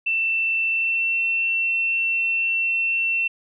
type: tone with pitch glide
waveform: sine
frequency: 2676 to 2701 Hz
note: E7 to E7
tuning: +25 to +42 cents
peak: -19 dBFS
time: 0.06-3.28 s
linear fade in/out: 10 ms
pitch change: +17 cents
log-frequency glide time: 0.72-1.07 s
effects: none